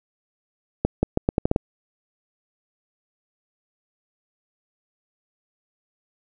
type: accelerating click train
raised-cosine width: 2 ms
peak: -5 dBFS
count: 8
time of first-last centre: 0.85-1.561 s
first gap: 180 ms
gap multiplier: 0.8
effects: none